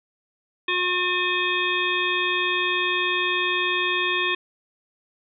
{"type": "harmonic tone with a mistuned harmonic", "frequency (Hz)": 360, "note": "F#4", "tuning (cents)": -47, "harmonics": [1, 3, 5, 7, 9, 10], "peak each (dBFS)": [-29, -28, -27, -25, -30, -31], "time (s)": [0.68, 4.35], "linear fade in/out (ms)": 5, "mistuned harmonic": 9, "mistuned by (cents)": 23, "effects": []}